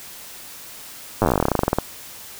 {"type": "slowing click train", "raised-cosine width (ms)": 1, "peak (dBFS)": -3, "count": 23, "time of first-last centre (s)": [1.22, 1.786], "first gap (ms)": 9, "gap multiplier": 1.09, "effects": ["white hiss -39 dBFS RMS until 2.39 s"]}